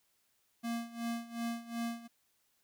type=tone with tremolo; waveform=square; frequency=233.1 Hz; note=A#3; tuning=in tune; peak=-34 dBFS; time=0.63-2.08 s; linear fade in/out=20 ms; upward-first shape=sine; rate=2.7 Hz; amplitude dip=85%; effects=white hiss -75 dBFS RMS until 2.63 s